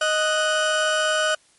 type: tone pair together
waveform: 30% pulse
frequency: 622.3 / 1482.2 Hz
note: D#5 / F#6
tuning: 0 / +3 cents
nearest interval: octave + minor third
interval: 1503 cents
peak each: -19 dBFS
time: 0.01-1.35 s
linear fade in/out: 5 ms
effects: white hiss -58 dBFS RMS until 1.58 s + MP3 48 kbps